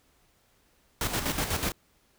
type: noise with tremolo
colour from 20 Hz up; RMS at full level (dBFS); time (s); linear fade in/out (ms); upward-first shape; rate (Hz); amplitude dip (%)
pink; -28; 1.01-1.72; 2; square; 8.1; 55
effects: pink hiss -66 dBFS RMS until 2.18 s